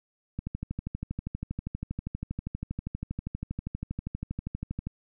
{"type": "click train", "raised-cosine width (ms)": 5, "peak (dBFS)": -20, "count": 57, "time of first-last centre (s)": [0.39, 4.87], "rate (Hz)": 12.5, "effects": []}